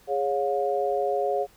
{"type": "tone cluster", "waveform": "sine", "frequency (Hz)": [413.1, 554, 714], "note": ["G#4", "C#5", "F5"], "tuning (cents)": [-9, -1, 38], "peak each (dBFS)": -27, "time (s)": [0.07, 1.47], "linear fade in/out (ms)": 50, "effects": ["pink hiss -57 dBFS RMS until 1.56 s"]}